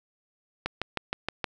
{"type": "click train", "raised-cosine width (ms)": 0.3, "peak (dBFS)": -12, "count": 6, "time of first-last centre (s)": [0.66, 1.442], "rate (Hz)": 6.39, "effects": []}